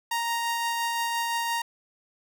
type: tone with tremolo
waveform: sawtooth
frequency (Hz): 932.3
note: A#5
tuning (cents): 0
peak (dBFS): -21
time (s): 0.11-1.62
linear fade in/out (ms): 5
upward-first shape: triangle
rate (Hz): 5.8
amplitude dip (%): 25
effects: none